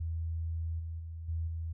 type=tone with level steps; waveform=sine; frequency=82 Hz; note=E2; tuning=9 cents flat; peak=-32 / -36 / -39 / -31 / -34 dBFS; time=0-1.73 s; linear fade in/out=10 ms; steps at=0.79 / 0.99 / 1.28 / 1.47 s; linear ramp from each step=10 ms; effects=none